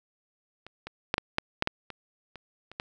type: clicks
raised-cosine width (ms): 0.3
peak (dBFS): -28 / -22 / -8 / -10 / -8 / -8 / -10 / -23 / -27 / -29 / -16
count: 11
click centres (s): 0.666 / 0.87 / 1.141 / 1.181 / 1.384 / 1.624 / 1.674 / 1.903 / 2.357 / 2.716 / 2.799
effects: none